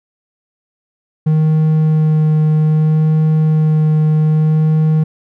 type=tone with vibrato; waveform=triangle; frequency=155.5 Hz; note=D#3; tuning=1 cent flat; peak=-7 dBFS; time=1.26-5.04 s; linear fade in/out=10 ms; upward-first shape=sine; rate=0.63 Hz; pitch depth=11 cents each way; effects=none